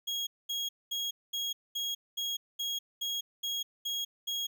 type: tone bursts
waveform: 35% pulse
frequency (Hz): 3293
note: G#7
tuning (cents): -15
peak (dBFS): -30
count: 11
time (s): 0.07-4.47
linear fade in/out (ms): 10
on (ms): 200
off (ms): 220
effects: none